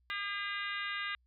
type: harmonic tone with a mistuned harmonic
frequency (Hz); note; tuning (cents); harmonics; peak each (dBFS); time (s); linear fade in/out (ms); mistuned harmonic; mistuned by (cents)
404.4; G#4; -46; 3 / 4 / 5 / 6 / 7 / 8 / 9 / 10; -42 / -40 / -40 / -46 / -44 / -52 / -47 / -53; 0.1-1.15; 0; 10; -56
effects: added 61 Hz sine -68 dBFS peak until 1.26 s